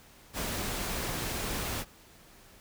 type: noise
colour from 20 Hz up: pink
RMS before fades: -34 dBFS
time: 0.33-1.85 s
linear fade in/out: 50 ms
effects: pink hiss -56 dBFS RMS until 2.6 s